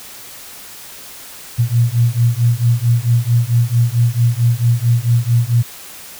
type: beating tone pair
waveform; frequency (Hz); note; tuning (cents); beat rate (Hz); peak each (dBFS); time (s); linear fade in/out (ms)
sine; 116.4 / 120.9; A#2 / B2; -2 / -36; 4.5; -14; 1.58-5.63; 20
effects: white hiss -35 dBFS RMS until 6.19 s